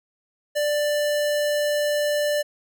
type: tone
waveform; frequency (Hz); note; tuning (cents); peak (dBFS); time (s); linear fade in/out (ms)
square; 590; D5; +8; -21; 0.55-2.43; 20
effects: none